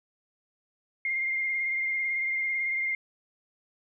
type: tone with vibrato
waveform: sine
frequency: 2116 Hz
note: C7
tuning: 19 cents sharp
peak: -26 dBFS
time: 1.05-2.95 s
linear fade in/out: 2 ms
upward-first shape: sine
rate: 18 Hz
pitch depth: 24 cents each way
effects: none